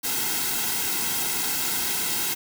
white noise with comb filter, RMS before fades -26 dBFS, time 0.03-2.35 s, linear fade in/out 20 ms, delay 1.7 ms, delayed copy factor -0.75, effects none

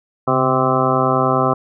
harmonic tone with a mistuned harmonic, 130 Hz, C3, 11 cents flat, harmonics 1 / 2 / 3 / 4 / 5 / 6 / 8 / 9 / 10, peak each -22 / -22 / -22 / -22 / -22 / -22 / -22 / -22 / -22 dBFS, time 0.27-1.54 s, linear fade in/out 10 ms, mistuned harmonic 1, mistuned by +73 cents, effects none

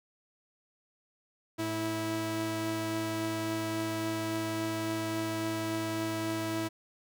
sawtooth tone pair together, 110 / 326.4 Hz, A2 / E4, 0 / -17 cents, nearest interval octave + perfect fifth, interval 1883 cents, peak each -34 / -28 dBFS, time 1.58-6.69 s, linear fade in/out 20 ms, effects none

